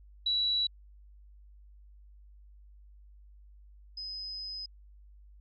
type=tone pair in turn; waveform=sine; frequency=3923 / 5046 Hz; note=B7 / D#8; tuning=-12 / +23 cents; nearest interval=major third; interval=435 cents; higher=second; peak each=-26 / -37 dBFS; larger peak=first; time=0.26-0.67 / 3.97-4.66 s; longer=second; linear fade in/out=5 ms; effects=added 50 Hz sine -52 dBFS peak until 5.4 s